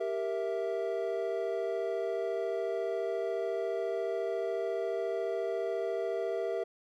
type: chord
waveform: triangle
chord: E diminished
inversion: first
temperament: equal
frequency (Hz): 392 / 466.2 / 659.3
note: G4 / Bb4 / E5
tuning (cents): 0 / 0 / 0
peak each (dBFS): -33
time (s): 0-6.64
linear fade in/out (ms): 10
effects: none